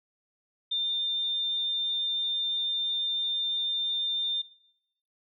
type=tone; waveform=sine; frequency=3603 Hz; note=A7; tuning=40 cents sharp; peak=-26 dBFS; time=0.71-4.42 s; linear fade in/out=10 ms; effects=noise-tail reverb RT60 0.8 s tail -19 dB re dry